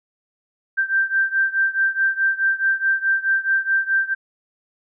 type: beating tone pair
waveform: sine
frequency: 1568 / 1572.7 Hz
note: G6 / G6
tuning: 0 / +5 cents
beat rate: 4.7 Hz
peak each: -19 / -21 dBFS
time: 0.77-4.15 s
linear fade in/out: 20 ms
effects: none